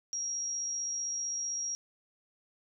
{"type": "tone with amplitude modulation", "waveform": "sine", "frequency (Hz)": 5650, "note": "F8", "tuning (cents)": 19, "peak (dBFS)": -31, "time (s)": [0.13, 1.75], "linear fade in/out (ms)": 0, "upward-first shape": "sine", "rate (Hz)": 55.6, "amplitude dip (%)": 25, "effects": []}